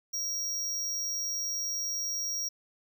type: tone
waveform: square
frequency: 5650 Hz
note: F8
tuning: 19 cents sharp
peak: -31 dBFS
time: 0.13-2.49 s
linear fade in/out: 10 ms
effects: none